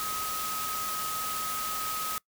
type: tone in noise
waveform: sine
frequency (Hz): 1266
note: D#6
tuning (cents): +30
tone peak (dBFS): -33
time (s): 0-2.18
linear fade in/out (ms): 0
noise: white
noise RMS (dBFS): -35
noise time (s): 0-2.18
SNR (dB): -1
effects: noise-tail reverb RT60 0.1 s tail -23 dB re dry